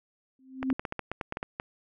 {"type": "tone with exponential growth", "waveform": "sine", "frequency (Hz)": 262.2, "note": "C4", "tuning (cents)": 4, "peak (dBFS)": -21, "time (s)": [0.39, 0.73], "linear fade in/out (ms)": 2, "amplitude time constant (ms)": 73}
{"type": "clicks", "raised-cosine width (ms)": 0.5, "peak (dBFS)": -17, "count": 12, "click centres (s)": [0.629, 0.702, 0.795, 0.852, 0.924, 0.993, 1.116, 1.212, 1.324, 1.371, 1.429, 1.599]}
{"effects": []}